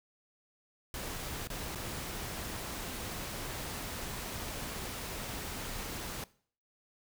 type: noise with dropouts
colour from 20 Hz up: pink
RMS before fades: -40 dBFS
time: 0.94-6.24 s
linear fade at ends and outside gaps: 1 ms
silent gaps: 1.472-1.501 / 1.75-1.756 s
effects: noise-tail reverb RT60 0.5 s tail -20 dB re dry